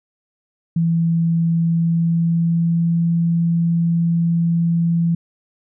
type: tone with pitch glide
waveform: sine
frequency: 166.4 to 168.33 Hz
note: E3 to E3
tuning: +17 to +37 cents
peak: -14 dBFS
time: 0.76-5.15 s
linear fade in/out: 5 ms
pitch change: +20 cents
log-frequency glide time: 1.54-3.05 s
effects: none